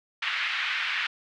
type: band-pass noise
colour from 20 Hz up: pink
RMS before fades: -29 dBFS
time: 0.22-1.07 s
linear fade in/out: 5 ms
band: 1500 to 3200 Hz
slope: 24 dB/octave
effects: none